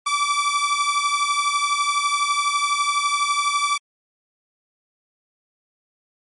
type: beating tone pair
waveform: sawtooth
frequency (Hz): 1154 / 1166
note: D6 / D6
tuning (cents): -31 / -13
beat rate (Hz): 12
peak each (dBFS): -17 / -19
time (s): 0.06-3.78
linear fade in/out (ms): 10
effects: MP3 48 kbps

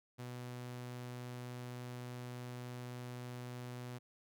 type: tone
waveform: sawtooth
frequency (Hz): 123.47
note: B2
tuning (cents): 0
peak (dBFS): -40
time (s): 0.18-3.99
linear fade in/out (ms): 20
effects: none

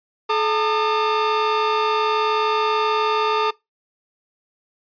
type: tone cluster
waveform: 45% pulse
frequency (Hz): 430.6 / 900 / 1211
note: A4 / A5 / D#6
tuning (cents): -37 / +39 / -47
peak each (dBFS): -22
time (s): 0.29-3.51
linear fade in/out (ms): 10
effects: noise-tail reverb RT60 0.2 s tail -22 dB re dry + resampled to 11025 Hz

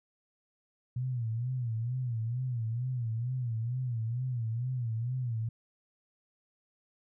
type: tone with vibrato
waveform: sine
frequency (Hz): 120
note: B2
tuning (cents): -49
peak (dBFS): -30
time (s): 0.96-5.49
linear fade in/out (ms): 5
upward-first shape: sine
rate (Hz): 2.2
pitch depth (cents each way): 130
effects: none

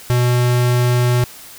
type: tone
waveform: square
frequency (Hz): 122.8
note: B2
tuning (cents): -9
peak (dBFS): -13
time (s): 0.1-1.24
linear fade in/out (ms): 0
effects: white hiss -38 dBFS RMS until 1.58 s

